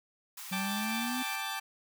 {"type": "high-pass noise", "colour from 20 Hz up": "white", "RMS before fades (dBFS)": -44, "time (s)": [0.37, 1.36], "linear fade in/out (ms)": 5, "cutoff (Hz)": 770, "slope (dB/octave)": 96}
{"type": "exponential sweep", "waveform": "triangle", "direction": "up", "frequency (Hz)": [185, 257.9], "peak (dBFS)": -32, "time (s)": [0.51, 1.23], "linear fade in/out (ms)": 10}
{"type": "chord", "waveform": "15% pulse", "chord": "G suspended second", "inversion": "none", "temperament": "equal", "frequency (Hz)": [784, 880, 1174.7], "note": ["G5", "A5", "D6"], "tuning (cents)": [0, 0, 0], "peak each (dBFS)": -32, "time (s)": [0.52, 1.6], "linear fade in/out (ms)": 10}
{"effects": []}